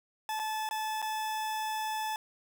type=tone with dropouts; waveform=40% pulse; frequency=868 Hz; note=A5; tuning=24 cents flat; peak=-31 dBFS; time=0.29-2.16 s; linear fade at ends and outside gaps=1 ms; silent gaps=0.393-0.397 / 0.69-0.71 / 1.018-1.025 s; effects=none